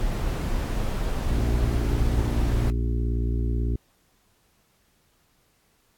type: noise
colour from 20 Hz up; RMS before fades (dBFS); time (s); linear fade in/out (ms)
brown; -26; 0-2.7; 0
type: harmonic tone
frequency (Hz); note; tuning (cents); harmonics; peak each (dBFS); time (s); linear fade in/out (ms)
58.27; A#1; 0; 1 / 2 / 4 / 5 / 6 / 7; -23 / -29 / -35 / -37 / -39 / -40; 1.3-3.76; 5
effects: pink hiss -65 dBFS RMS until 5.97 s + AAC 64 kbps